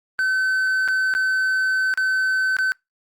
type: tone with dropouts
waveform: triangle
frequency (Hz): 1527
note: G6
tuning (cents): -46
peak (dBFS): -16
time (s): 0.19-2.72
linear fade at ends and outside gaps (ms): 0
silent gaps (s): 0.878-0.885 / 1.139-1.15 / 1.939-1.975 / 2.567-2.587
effects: noise-tail reverb RT60 0.2 s tail -26 dB re dry + Opus 48 kbps